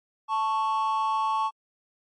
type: tone pair together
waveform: triangle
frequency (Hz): 880 / 1107.3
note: A5 / C#6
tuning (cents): 0 / -2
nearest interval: major third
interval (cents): 398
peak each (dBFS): -23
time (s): 0.28-1.51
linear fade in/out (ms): 50
effects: tanh soft clip ceiling -17 dBFS + MP3 48 kbps